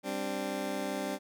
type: chord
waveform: 20% pulse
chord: G suspended fourth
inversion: none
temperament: just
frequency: 196 / 261.3 / 294 Hz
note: G3 / C4 / D4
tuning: 0 / -2 / +2 cents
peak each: -33 dBFS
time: 0.03-1.19 s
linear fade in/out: 50 ms
effects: none